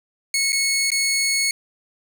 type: tone with dropouts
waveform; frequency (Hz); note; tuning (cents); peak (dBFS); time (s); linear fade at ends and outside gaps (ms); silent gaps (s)
15% pulse; 2195; C#7; -18; -12; 0.34-1.51; 2; 0.522-0.528 / 0.904-0.917
effects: 9-bit